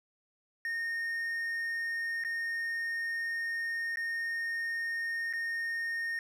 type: tone with dropouts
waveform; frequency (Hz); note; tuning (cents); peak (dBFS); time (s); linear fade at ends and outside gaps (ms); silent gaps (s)
triangle; 1841; A#6; -22; -30; 0.65-6.19; 1; 2.238-2.248 / 3.958-3.971 / 5.328-5.335
effects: none